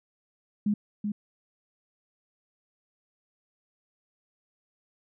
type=tone with echo; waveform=sine; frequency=207.7 Hz; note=G#3; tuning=in tune; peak=-22 dBFS; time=0.66-0.74 s; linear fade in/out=5 ms; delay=380 ms; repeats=1; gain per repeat=-5 dB; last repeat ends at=1.12 s; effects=none